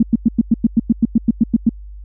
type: tone bursts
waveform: sine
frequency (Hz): 227.6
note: A#3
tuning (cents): -41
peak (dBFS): -7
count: 14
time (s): 0-1.693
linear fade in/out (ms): 5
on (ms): 29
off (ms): 99
effects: added 50 Hz sine -31 dBFS peak until 2.04 s